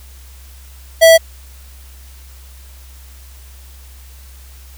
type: tone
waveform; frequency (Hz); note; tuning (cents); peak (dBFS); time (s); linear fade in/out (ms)
square; 655; E5; -11; -4; 1.01-1.18; 20
effects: added 65 Hz sine -36 dBFS peak until 4.77 s + white hiss -45 dBFS RMS until 4.77 s